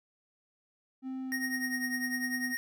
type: tone with pitch glide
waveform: triangle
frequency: 261.6 to 250.9 Hz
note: C4 to B3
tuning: 0 to +28 cents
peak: -33 dBFS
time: 1.02-2.56 s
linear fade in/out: 50 ms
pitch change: -72 cents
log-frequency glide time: 1.22-1.86 s
type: tone with tremolo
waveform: square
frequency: 1864.7 Hz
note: A#6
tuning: in tune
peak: -30 dBFS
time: 1.32-2.57 s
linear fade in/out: 0 ms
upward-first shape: triangle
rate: 10 Hz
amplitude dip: 80%
effects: none